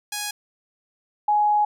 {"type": "tone pair in turn", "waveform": ["5% pulse", "sine"], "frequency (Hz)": [830, 836.7], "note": ["G#5", "G#5"], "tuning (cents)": [-1, 13], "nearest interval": "unison", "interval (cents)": 14, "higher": "second", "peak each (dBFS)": [-15, -16], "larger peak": "first", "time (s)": [[0.12, 0.31], [1.28, 1.65]], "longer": "second", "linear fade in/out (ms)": 5, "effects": []}